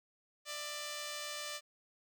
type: tone pair together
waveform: 5% pulse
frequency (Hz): 592.1 / 659.3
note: D5 / E5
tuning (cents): +14 / 0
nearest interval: major second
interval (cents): 186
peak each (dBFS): -29 / -40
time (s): 0.45-1.61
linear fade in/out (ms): 50
effects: none